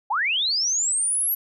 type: linear sweep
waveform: sine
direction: up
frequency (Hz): 740 to 11840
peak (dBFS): -20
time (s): 0.1-1.35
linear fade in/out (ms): 10
effects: none